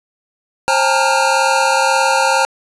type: tone cluster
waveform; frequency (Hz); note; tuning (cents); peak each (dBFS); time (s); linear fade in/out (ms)
square; 534 / 807 / 884 / 926 / 1402; C5 / G#5 / A5 / A#5 / F6; +35 / -50 / +8 / -12 / +6; -19; 0.68-2.45; 0
effects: resampled to 22050 Hz + 7-bit